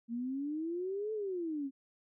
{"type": "exponential two-way sweep", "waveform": "sine", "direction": "up then down", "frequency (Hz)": [227.9, 441.1, 263.9], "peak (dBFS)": -34, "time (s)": [0.08, 1.71], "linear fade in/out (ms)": 50, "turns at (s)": 1.13, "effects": []}